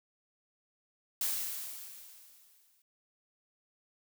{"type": "noise with exponential decay", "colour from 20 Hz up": "blue", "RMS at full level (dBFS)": -31, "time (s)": [1.21, 2.82], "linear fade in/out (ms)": 2, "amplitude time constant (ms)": 350, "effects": []}